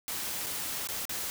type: noise with dropouts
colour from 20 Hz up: white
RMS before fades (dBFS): -35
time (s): 0.08-1.3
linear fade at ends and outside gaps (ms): 0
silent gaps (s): 0.462-0.467 / 0.872-0.888 / 1.053-1.094
effects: none